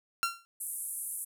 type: tone with exponential decay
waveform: sawtooth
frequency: 1371 Hz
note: F6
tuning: 32 cents flat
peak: -20 dBFS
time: 0.23-0.45 s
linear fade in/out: 0 ms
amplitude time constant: 46 ms
type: band-pass noise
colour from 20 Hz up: pink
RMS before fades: -38 dBFS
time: 0.6-1.25 s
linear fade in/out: 10 ms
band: 9000 to 12000 Hz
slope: 48 dB/octave
effects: none